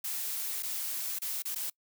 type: noise with dropouts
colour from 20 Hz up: blue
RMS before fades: -35 dBFS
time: 0.04-1.7 s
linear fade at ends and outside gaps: 5 ms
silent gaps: 0.625-0.631 / 1.188-1.218 / 1.423-1.453 / 1.548-1.558 s
effects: noise-tail reverb RT60 0.1 s tail -25 dB re dry